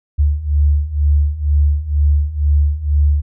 sine beating tone pair, 72 / 74.1 Hz, D2 / D2, -34 / +16 cents, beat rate 2.1 Hz, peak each -16 / -13 dBFS, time 0.18-3.22 s, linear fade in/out 20 ms, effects none

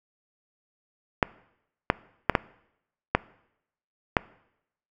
clicks, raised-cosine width 0.5 ms, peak -3 dBFS, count 6, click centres 1.228 / 1.901 / 2.297 / 2.352 / 3.15 / 4.168 s, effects noise-tail reverb RT60 0.8 s tail -21 dB re dry

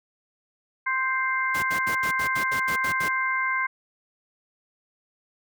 harmonic tone, 523.3 Hz, C5, in tune, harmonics 2 / 3 / 4, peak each -27 / -27 / -27 dBFS, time 0.86-3.67 s, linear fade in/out 10 ms
pink noise bursts, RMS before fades -33 dBFS, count 10, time 1.54-3.087 s, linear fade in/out 10 ms, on 89 ms, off 73 ms
effects high-pass 100 Hz 12 dB/octave

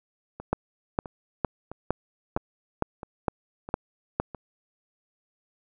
two click trains, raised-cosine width 1 ms, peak -23 / -9 dBFS, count 7 / 9, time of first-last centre 0.4-4.347 / 0.53-4.2 s, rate 1.52 / 2.18 Hz, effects none

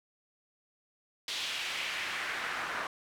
pink noise with band-pass filter sweep, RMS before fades -36 dBFS, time 1.28-2.87 s, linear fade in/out 2 ms, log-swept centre 3600 to 1300 Hz, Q 1.8, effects none

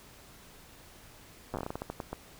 slowing click train, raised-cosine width 1 ms, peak -21 dBFS, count 14, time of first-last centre 1.54-2.13 s, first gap 8 ms, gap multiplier 1.26, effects pink hiss -54 dBFS RMS until 2.39 s

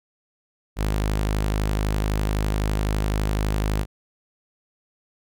sawtooth tone, 51.91 Hz, G#1, in tune, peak -17 dBFS, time 0.76-3.86 s, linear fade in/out 50 ms, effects none

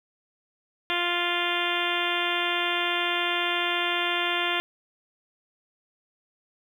harmonic tone, 349.2 Hz, F4, in tune, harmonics 1 / 2 / 3 / 4 / 5 / 6 / 7 / 8 / 9 / 10, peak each -33 / -33 / -33 / -33 / -33 / -33 / -33 / -33 / -33 / -33 dBFS, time 0.9-4.6 s, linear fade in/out 0 ms, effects 9-bit

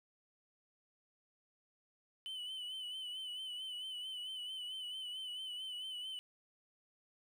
triangle tone with vibrato, 3016 Hz, F#7, 32 cents sharp, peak -40 dBFS, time 2.26-6.19 s, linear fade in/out 0 ms, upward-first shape sine, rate 4.5 Hz, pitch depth 50 cents each way, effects 12-bit

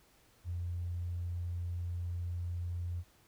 triangle tone with tanh clipping, 87.2 Hz, F2, 2 cents flat, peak -34 dBFS, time 0.44-3.04 s, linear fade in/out 50 ms, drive 2 dB, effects pink hiss -66 dBFS RMS until 3.27 s

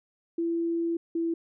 sine tone pair in turn, 335.6 / 332.7 Hz, E4 / E4, +31 / +16 cents, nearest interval unison, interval 15 cents, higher first, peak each -25 dBFS, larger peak neither, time 0.38-0.97 / 1.15-1.34 s, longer first, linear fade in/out 5 ms, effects none

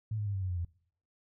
sine tone with pitch steps, 108.8 / 104.55 / 100.46 / 96.54 / 92.77 / 89.14 / 85.66 Hz, A2 / G#2 / G2 / G2 / F#2 / F2 / F2, -19 / +12 / +43 / -26 / +5 / +36 / -33 cents, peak -31 dBFS, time 0.11-0.649 s, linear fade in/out 5 ms, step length 77 ms, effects noise-tail reverb RT60 0.6 s tail -22 dB re dry

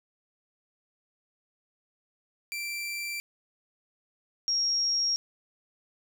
sawtooth / sine tone pair in turn, 2349 / 5587 Hz, D7 / F8, 0 / 0 cents, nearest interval octave + minor third, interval 1500 cents, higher second, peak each -29 / -24 dBFS, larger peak second, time 2.52-3.2 / 4.48-5.16 s, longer neither, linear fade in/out 0 ms, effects none

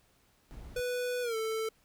brown noise, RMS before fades -46 dBFS, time 0.51-0.8 s, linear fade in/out 0 ms
square tone with pitch glide, 493.9 to 442.6 Hz, B4 to A4, 0 to +10 cents, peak -32 dBFS, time 0.76-1.69 s, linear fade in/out 5 ms, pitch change -190 cents, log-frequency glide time 1.22-1.36 s
effects pink hiss -68 dBFS RMS until 1.84 s

